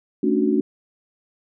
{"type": "chord", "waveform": "sine", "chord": "D major seventh", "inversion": "second", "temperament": "equal with one note detuned", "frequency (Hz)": [220, 277.2, 296.6, 370], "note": ["A3", "C#4", "D4", "F#4"], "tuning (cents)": [0, 0, 17, 0], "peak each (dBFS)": -22, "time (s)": [0.23, 0.61], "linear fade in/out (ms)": 5, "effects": []}